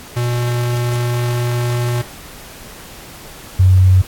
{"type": "tone pair in turn", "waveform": ["square", "sine"], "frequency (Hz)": [121, 93.06], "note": ["B2", "F#2"], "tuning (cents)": [-35, 10], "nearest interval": "perfect fourth", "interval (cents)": 455, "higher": "first", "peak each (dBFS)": [-16, -6], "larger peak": "second", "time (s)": [[0.16, 2.02], [3.59, 4.02]], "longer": "first", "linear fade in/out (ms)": 10, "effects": ["pink hiss -36 dBFS RMS until 4.07 s", "AAC 64 kbps"]}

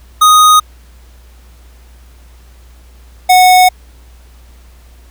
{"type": "tone pair in turn", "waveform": "square", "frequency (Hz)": [1244.5, 735.1], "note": ["D#6", "F#5"], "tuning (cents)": [0, -11], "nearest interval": "major sixth", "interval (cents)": 911, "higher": "first", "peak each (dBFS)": -4, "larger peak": "neither", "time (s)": [[0.21, 0.6], [3.29, 3.69]], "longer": "second", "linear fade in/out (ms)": 10, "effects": ["added 60 Hz sine -37 dBFS peak until 5.1 s", "pink hiss -48 dBFS RMS until 5.1 s"]}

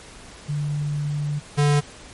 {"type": "tone pair in turn", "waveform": ["sine", "square"], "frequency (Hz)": [146.83, 145.9], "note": ["D3", "D3"], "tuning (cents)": [0, -11], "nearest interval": "unison", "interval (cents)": 11, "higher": "first", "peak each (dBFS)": [-22, -16], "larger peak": "second", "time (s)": [[0.48, 1.4], [1.57, 1.81]], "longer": "first", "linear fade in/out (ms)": 20, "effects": ["pink hiss -43 dBFS RMS until 2.13 s", "MP3 48 kbps"]}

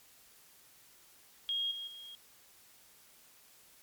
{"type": "tone with level steps", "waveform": "sine", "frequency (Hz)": 3261, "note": "G#7", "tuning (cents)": -32, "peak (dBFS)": [-31, -39, -46], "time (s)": [1.49, 2.15], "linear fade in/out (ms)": 0, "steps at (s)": [1.71, 1.87], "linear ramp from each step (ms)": 5, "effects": ["white hiss -61 dBFS RMS until 3.82 s", "MP3 96 kbps"]}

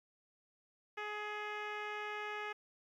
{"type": "tone with low-pass filter", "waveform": "10% pulse", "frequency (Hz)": 419.9, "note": "G#4", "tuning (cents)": 19, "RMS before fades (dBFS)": -42, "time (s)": [0.97, 2.53], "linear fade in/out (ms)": 10, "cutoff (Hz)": 2600, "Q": 1.2, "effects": ["12-bit"]}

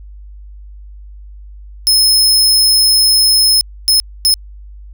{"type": "tone bursts at uneven times", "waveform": "sawtooth", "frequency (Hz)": 5180, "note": "E8", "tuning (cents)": -31, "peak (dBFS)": -5, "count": 3, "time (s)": [[1.87, 3.61], [3.88, 4], [4.25, 4.34]], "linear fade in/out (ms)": 0, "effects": ["added 50 Hz sine -31 dBFS peak until 4.93 s"]}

